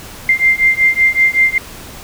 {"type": "beating tone pair", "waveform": "sine", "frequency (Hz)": [2093, 2098.3], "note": ["C7", "C7"], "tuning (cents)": [0, 4], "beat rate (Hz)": 5.3, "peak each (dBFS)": -12, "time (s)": [0.29, 1.58], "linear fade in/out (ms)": 2, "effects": ["pink hiss -33 dBFS RMS until 2.03 s"]}